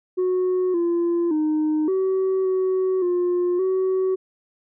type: tone with pitch steps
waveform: sine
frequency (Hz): 367.3 / 342.8 / 307.9 / 379.5 / 374.9 / 355.1 / 376.3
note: F#4 / F4 / D#4 / F#4 / F#4 / F4 / F#4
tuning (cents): -13 / -32 / -18 / +44 / +23 / +29 / +29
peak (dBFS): -16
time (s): 0.17-4.16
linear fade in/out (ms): 20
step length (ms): 570
effects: tanh soft clip ceiling -17 dBFS